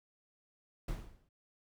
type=noise with exponential decay; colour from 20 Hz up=brown; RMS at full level=-34 dBFS; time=0.88-1.29 s; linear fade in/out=5 ms; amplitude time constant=88 ms; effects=none